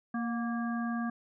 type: harmonic tone with a mistuned harmonic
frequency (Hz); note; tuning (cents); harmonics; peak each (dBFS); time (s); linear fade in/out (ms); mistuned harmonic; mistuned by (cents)
233.1; A#3; 0; 1 / 3 / 5 / 7; -31 / -41 / -41 / -42; 0.14-1.1; 5; 3; +43
effects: none